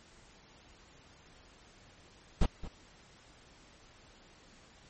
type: noise with echo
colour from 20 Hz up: brown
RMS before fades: -24 dBFS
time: 2.41-2.46 s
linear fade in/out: 5 ms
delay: 220 ms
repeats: 1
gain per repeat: -15 dB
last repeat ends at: 2.68 s
effects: pink hiss -59 dBFS RMS until 4.89 s + MP3 32 kbps